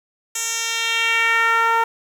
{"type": "tone with band-pass filter sweep", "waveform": "10% pulse", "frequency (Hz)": 457.4, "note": "A#4", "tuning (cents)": -33, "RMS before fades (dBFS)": -19, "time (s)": [0.35, 1.84], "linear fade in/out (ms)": 5, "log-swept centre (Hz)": [7800, 940], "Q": 1.8, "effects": ["7-bit"]}